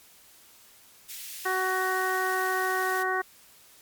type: high-pass noise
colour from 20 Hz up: white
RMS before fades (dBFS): -40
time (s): 1.08-3.04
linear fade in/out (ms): 20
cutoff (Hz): 2000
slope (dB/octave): 24
type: harmonic tone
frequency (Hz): 373.9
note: F#4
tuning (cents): +18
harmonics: 1 / 2 / 3 / 4 / 5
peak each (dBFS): -31 / -31 / -31 / -31 / -31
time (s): 1.45-3.22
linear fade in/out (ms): 10
effects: white hiss -55 dBFS RMS until 3.81 s + MP3 96 kbps